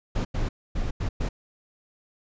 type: noise bursts at uneven times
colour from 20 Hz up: brown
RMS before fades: -26 dBFS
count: 5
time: 0.15-0.25 / 0.34-0.49 / 0.75-0.91 / 1-1.09 / 1.2-1.29 s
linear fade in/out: 10 ms
effects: resampled to 16000 Hz